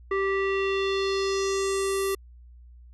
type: tone with low-pass filter sweep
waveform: square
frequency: 390 Hz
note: G4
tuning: 9 cents flat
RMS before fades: -26 dBFS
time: 0.11-2.15 s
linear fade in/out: 5 ms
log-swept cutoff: 1700 to 12000 Hz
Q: 2.6
effects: added 60 Hz sine -46 dBFS peak until 2.93 s